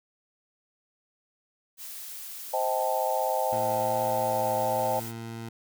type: noise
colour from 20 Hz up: blue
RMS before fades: -40 dBFS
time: 1.77-5.13 s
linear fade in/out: 50 ms
type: chord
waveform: sine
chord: A half-diminished seventh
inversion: first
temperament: equal with one note detuned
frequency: 523.3 / 637.5 / 784 / 880 Hz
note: C5 / Eb5 / G5 / A5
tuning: 0 / +42 / 0 / 0 cents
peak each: -30 dBFS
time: 2.53-5 s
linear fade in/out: 10 ms
type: tone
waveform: 20% pulse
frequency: 114.6 Hz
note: A#2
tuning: 29 cents flat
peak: -31 dBFS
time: 3.52-5.49 s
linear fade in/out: 5 ms
effects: none